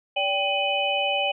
sine tone cluster, 574 / 785 / 2501 / 2993 Hz, D5 / G5 / D#7 / F#7, -40 / +2 / +8 / +19 cents, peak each -27 dBFS, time 0.16-1.32 s, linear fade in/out 10 ms, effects none

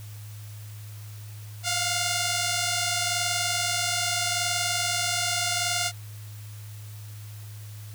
5% pulse tone pair together, 695.2 / 716 Hz, F5 / F5, -8 / +43 cents, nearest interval minor second, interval 51 cents, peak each -16 dBFS, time 1.63-5.92 s, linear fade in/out 50 ms, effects added 105 Hz sine -38 dBFS peak until 7.94 s + white hiss -50 dBFS RMS until 7.94 s

